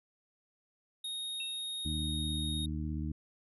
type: tone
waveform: square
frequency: 3729 Hz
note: A#7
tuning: in tune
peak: -37 dBFS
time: 1.04-2.66 s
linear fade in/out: 5 ms
type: tone with exponential decay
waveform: sine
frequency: 2682 Hz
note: E7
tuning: 29 cents sharp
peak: -38 dBFS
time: 1.4-1.64 s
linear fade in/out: 2 ms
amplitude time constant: 52 ms
type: harmonic tone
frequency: 76.8 Hz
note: D#2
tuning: 22 cents flat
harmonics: 1 / 2 / 3 / 4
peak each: -36 / -39 / -41 / -42 dBFS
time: 1.85-3.12 s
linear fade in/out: 5 ms
effects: resampled to 32000 Hz